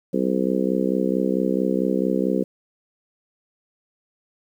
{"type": "harmonic tone", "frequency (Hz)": 64.5, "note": "C2", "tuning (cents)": -24, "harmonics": [3, 4, 5, 6, 7, 8], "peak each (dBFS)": [-24, -25, -26, -27, -27, -28], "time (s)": [0.13, 2.44], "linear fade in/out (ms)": 10, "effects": ["9-bit"]}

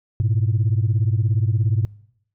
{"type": "beating tone pair", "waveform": "sine", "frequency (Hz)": [103.3, 120.3], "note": ["G#2", "B2"], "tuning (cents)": [-9, -45], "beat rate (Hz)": 17, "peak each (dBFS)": [-17, -19], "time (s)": [0.2, 1.85], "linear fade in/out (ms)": 0, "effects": ["noise-tail reverb RT60 0.7 s tail -24 dB re dry", "tanh soft clip ceiling -12 dBFS"]}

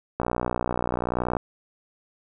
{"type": "click train", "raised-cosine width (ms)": 1, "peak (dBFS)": -11, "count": 72, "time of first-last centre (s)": [0.2, 1.368], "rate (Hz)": 60.8, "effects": []}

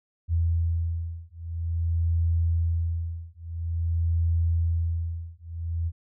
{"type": "beating tone pair", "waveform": "sine", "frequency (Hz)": [83.3, 83.79], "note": ["E2", "E2"], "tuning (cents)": [19, 29], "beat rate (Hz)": 0.49, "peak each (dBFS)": -26, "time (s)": [0.28, 5.92], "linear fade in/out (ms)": 50, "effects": []}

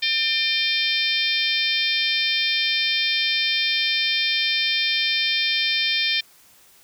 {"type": "harmonic tone with a mistuned harmonic", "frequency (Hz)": 600, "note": "D5", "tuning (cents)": 37, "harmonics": [3, 4, 5, 6, 7, 8, 9], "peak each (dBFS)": [-30, -24, -26, -25, -29, -30, -30], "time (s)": [0.02, 6.21], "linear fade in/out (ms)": 10, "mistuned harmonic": 5, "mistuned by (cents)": 84, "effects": ["white hiss -53 dBFS RMS until 6.83 s"]}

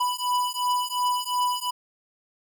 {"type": "beating tone pair", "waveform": "square", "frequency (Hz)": [987.8, 990.6], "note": ["B5", "B5"], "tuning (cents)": [0, 5], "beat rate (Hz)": 2.8, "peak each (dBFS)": -27, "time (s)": [0, 1.71], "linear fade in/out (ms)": 10, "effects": []}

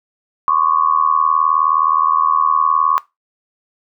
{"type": "tone with amplitude modulation", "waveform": "sine", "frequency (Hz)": 1108.7, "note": "C#6", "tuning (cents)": 0, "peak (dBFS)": -7, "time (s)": [0.48, 2.98], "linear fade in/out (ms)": 0, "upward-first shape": "sine", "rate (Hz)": 79.3, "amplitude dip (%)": 95, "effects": ["noise-tail reverb RT60 0.2 s tail -20 dB re dry"]}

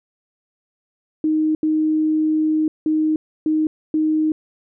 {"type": "tone bursts at uneven times", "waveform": "sine", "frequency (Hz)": 311.1, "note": "D#4", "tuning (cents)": 0, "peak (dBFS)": -15, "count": 5, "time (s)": [[1.24, 1.55], [1.63, 2.68], [2.86, 3.16], [3.46, 3.67], [3.94, 4.32]], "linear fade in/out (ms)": 2, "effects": []}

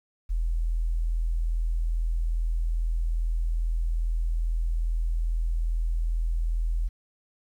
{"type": "tone", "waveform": "sine", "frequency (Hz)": 41.2, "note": "E1", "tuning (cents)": 0, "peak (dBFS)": -23, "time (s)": [0.29, 6.89], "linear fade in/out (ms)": 20, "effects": ["10-bit"]}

